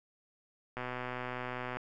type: click train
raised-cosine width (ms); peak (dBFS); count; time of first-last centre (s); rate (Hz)
0.5; -23; 126; 0.77-1.77; 125
effects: none